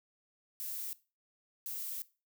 violet noise bursts at uneven times, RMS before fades -40 dBFS, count 2, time 0.6-0.93 / 1.66-2.02 s, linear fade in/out 0 ms, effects noise-tail reverb RT60 0.3 s tail -18 dB re dry

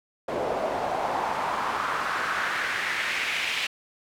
pink noise with band-pass filter sweep, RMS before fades -28 dBFS, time 0.28-3.67 s, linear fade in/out 5 ms, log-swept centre 550 to 2700 Hz, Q 2.4, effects none

